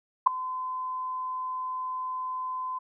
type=tone with ADSR envelope; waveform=sine; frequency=1023 Hz; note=C6; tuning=39 cents flat; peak=-10 dBFS; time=0.26-2.79 s; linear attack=12 ms; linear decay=3 ms; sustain=-20 dB; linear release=13 ms; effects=none